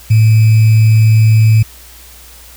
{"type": "tone with sample-and-hold", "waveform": "sine", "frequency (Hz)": 110, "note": "A2", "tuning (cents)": 0, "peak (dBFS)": -4, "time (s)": [0.1, 1.63], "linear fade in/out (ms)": 10, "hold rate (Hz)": 2450, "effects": ["added 60 Hz sine -39 dBFS peak until 2.56 s", "white hiss -38 dBFS RMS until 2.56 s"]}